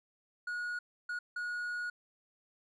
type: tone bursts at uneven times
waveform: triangle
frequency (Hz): 1450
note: F#6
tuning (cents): -35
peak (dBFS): -33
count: 3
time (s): 0.47-0.79 / 1.09-1.19 / 1.36-1.9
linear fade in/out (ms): 5
effects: resampled to 24000 Hz

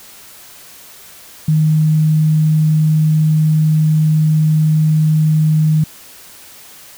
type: tone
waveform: sine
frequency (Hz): 155.3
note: D#3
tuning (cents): -3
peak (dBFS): -9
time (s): 1.48-5.84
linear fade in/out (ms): 5
effects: white hiss -39 dBFS RMS until 6.97 s

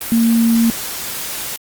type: tone in noise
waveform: sine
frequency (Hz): 230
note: A#3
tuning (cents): -23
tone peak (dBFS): -10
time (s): 0.12-0.7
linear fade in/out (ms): 0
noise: white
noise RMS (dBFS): -25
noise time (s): 0.01-1.56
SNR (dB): +12
effects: Opus 24 kbps

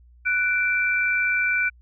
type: tone pair together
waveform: sine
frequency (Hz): 1485 / 2343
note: F#6 / D7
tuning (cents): +6 / -5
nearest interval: minor sixth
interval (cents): 789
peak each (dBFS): -22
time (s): 0.25-1.7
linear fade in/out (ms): 20
effects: added 60 Hz sine -49 dBFS peak until 1.81 s

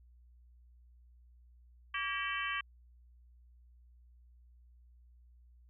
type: harmonic tone with a mistuned harmonic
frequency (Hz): 383.4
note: G4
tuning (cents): -38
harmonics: 3 / 4 / 5 / 6 / 7 / 8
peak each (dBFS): -39 / -40 / -41 / -42 / -42 / -43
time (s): 1.94-2.61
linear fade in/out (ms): 5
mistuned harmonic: 4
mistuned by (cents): +96
effects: added 60 Hz sine -58 dBFS peak until 5.69 s

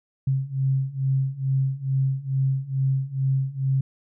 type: beating tone pair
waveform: sine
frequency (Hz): 133 / 135.3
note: C3 / C#3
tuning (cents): +29 / -42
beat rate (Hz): 2.3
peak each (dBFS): -25 / -23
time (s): 0.27-3.81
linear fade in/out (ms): 5
effects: none

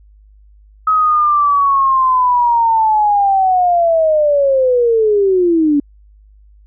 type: linear sweep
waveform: sine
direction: down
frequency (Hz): 1278 to 281.7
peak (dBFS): -9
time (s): 0.87-5.8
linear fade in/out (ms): 5
effects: added 51 Hz sine -42 dBFS peak until 6.66 s

